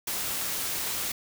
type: noise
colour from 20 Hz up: white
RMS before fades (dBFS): -31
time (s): 0.07-1.12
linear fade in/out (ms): 5
effects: none